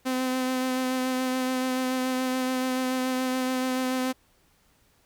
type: tone with vibrato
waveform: sawtooth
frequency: 257 Hz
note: C4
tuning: 31 cents flat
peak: -21 dBFS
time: 0.05-4.13 s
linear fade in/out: 20 ms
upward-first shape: sine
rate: 7 Hz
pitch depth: 16 cents each way
effects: pink hiss -64 dBFS RMS until 5.05 s